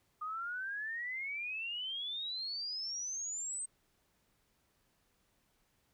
sine exponential sweep, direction up, 1220 to 8372 Hz, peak -37 dBFS, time 0.21-3.66 s, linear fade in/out 10 ms, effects pink hiss -75 dBFS RMS until 5.93 s

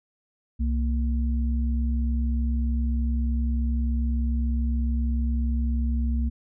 sine tone pair together, 64.96 / 231.8 Hz, C2 / A#3, -12 / -10 cents, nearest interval octave + minor seventh, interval 2202 cents, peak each -22 / -30 dBFS, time 0.59-6.3 s, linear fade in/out 20 ms, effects none

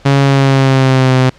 sawtooth tone with pitch glide, 138.59 to 129.31 Hz, C#3 to C3, 0 to -20 cents, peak -3 dBFS, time 0.05-1.3 s, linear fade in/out 10 ms, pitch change -120 cents, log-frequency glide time 0.21-1.16 s, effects pink hiss -43 dBFS RMS until 1.38 s + low-pass 5000 Hz 12 dB/octave

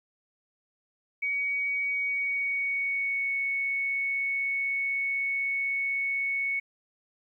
sine tone with pitch glide, 2253 to 2216 Hz, C#7 to C#7, +28 to -1 cents, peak -26 dBFS, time 1.22-6.6 s, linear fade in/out 10 ms, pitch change -29 cents, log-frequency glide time 1.89-3.36 s, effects 11-bit

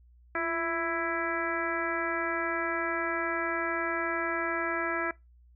harmonic tone with a mistuned harmonic, 331.2 Hz, E4, 8 cents sharp, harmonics 1 / 2 / 3 / 4 / 5 / 6 / 7, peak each -35 / -35 / -39 / -34 / -34 / -37 / -40 dBFS, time 0.35-5.11 s, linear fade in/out 2 ms, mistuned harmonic 1, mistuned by +51 cents, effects noise-tail reverb RT60 0.2 s tail -22 dB re dry + added 60 Hz sine -55 dBFS peak until 5.55 s

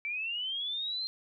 sine linear sweep, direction up, 2300 to 4186 Hz, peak -32 dBFS, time 0.05-1.07 s, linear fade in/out 0 ms, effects none

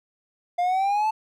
triangle exponential sweep, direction up, 697 to 884 Hz, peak -18 dBFS, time 0.58-1.11 s, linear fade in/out 10 ms, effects none

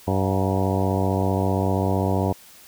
harmonic tone with a mistuned harmonic, 95.4 Hz, G2, 47 cents flat, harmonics 1 / 2 / 3 / 4 / 5 / 6 / 7 / 8 / 9 / 10, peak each -23 / -26 / -28 / -29 / -30 / -31 / -31 / -32 / -33 / -33 dBFS, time 0.07-2.33 s, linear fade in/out 10 ms, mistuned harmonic 8, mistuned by -70 cents, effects white hiss -48 dBFS RMS until 2.67 s

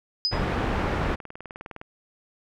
sine tone with exponential decay, 5000 Hz, D#8, 8 cents sharp, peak -18 dBFS, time 0.25-0.44 s, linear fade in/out 0 ms, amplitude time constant 40 ms
pink low-pass noise, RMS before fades -26 dBFS, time 0.31-1.16 s, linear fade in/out 20 ms, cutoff 1800 Hz, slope 12 dB/octave
click train, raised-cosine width 0.5 ms, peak -23 dBFS, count 25, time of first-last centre 0.59-1.814 s, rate 19.6 Hz
effects none

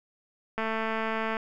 click train, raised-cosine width 0.5 ms, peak -16 dBFS, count 176, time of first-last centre 0.58-1.368 s, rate 222 Hz, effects none

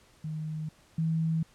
sine tone pair in turn, 155.7 / 161.72 Hz, D#3 / E3, +2 / -33 cents, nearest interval minor second, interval 65 cents, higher second, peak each -32 / -25 dBFS, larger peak second, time 0.24-0.69 / 0.98-1.43 s, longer neither, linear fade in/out 5 ms, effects pink hiss -61 dBFS RMS until 1.54 s + low-pass 10000 Hz 12 dB/octave

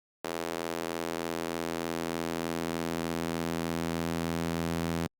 sawtooth tone with high-pass filter sweep, 83.3 Hz, E2, 19 cents sharp, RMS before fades -33 dBFS, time 0.24-5.07 s, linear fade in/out 5 ms, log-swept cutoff 410 to 170 Hz, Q 1.2, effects Opus 48 kbps

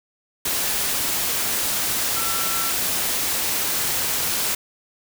sine tone in noise, 1346 Hz, E6, 36 cents sharp, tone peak -30 dBFS, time 2.16-2.71 s, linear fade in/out 5 ms, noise white, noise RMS -23 dBFS, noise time 0.45-4.55 s, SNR -10 dB, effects none

